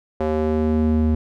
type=tone with band-pass filter sweep; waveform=square; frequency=77.78 Hz; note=D#2; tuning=in tune; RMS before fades=-19 dBFS; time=0.2-1.15 s; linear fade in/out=5 ms; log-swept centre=520 to 170 Hz; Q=1.5; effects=none